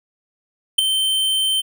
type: tone with ADSR envelope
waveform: square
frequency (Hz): 3105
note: G7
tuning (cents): -17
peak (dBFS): -7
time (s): 0.78-1.62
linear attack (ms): 10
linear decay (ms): 4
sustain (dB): -10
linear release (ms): 24
effects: none